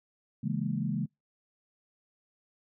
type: chord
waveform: sine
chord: A# half-diminished seventh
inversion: first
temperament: equal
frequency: 138.59 / 164.81 / 207.7 / 233.1 Hz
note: C#3 / E3 / G#3 / A#3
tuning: 0 / 0 / 0 / 0 cents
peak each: -34 / -34 / -33 / -36 dBFS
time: 0.43-1.06 s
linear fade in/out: 10 ms
effects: noise-tail reverb RT60 0.2 s tail -26 dB re dry